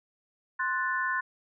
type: chord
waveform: sine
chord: F# diminished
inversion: second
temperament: equal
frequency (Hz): 1046.5 / 1480 / 1760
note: C6 / F#6 / A6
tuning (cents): 0 / 0 / 0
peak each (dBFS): -31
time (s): 0.59-1.21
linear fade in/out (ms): 10
effects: none